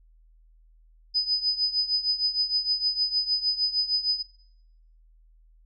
sine tone with tremolo, 5000 Hz, D#8, 8 cents sharp, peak -19 dBFS, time 1.14-4.23 s, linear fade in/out 20 ms, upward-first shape triangle, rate 6.5 Hz, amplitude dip 85%, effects noise-tail reverb RT60 0.8 s tail -20 dB re dry + added 40 Hz sine -54 dBFS peak until 5.65 s

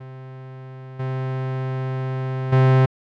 45% pulse tone with level steps, 130.81 Hz, C3, in tune, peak -35 / -23 / -12 dBFS, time 0-2.86 s, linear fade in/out 10 ms, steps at 0.99 / 2.52 s, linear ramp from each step 10 ms, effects low-pass 2000 Hz 12 dB/octave

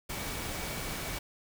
sine tone in noise, 2272 Hz, C#7, 42 cents sharp, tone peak -47 dBFS, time 0.09-1.19 s, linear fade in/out 10 ms, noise pink, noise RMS -37 dBFS, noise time 0.09-1.19 s, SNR -13 dB, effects none

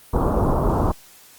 pink low-pass noise, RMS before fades -19 dBFS, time 0.13-0.92 s, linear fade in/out 10 ms, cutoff 1200 Hz, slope 48 dB/octave, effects white hiss -48 dBFS RMS until 1.38 s + Opus 32 kbps

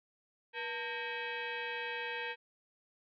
sine tone with frequency modulation, 480.8 Hz, B4, 46 cents flat, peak -36 dBFS, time 0.53-2.36 s, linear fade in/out 50 ms, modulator 692 Hz, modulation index 3.8, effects none

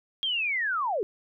sine linear sweep, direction down, 3270 to 360.1 Hz, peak -25 dBFS, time 0.23-1.03 s, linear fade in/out 0 ms, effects none

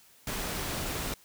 pink noise, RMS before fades -34 dBFS, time 0.27-1.14 s, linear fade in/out 2 ms, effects white hiss -59 dBFS RMS until 1.24 s

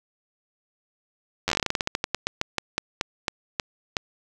slowing click train, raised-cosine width 0.2 ms, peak -6 dBFS, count 25, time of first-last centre 1.48-3.968 s, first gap 10 ms, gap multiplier 1.17, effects 8-bit

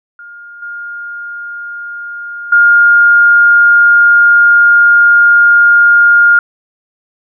sine tone with level steps, 1414 Hz, F6, 21 cents sharp, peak -29 / -21 / -3 dBFS, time 0.19-6.39 s, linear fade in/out 2 ms, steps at 0.62 / 2.52 s, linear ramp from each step 5 ms, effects none

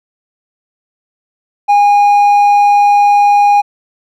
sine tone with hard clipping, 818 Hz, G#5, 26 cents flat, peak -6 dBFS, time 1.68-3.62 s, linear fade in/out 20 ms, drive 3 dB, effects none

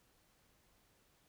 silence, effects pink hiss -72 dBFS RMS until 1.28 s

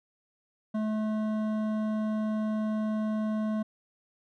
sine tone with hard clipping, 215.8 Hz, A3, 33 cents flat, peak -29 dBFS, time 0.74-3.63 s, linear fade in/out 10 ms, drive 11 dB, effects none

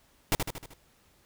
pink noise with echo, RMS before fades -24 dBFS, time 0.32-0.35 s, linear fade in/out 0 ms, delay 77 ms, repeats 5, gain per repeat -5 dB, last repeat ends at 0.735 s, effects pink hiss -64 dBFS RMS until 1.25 s

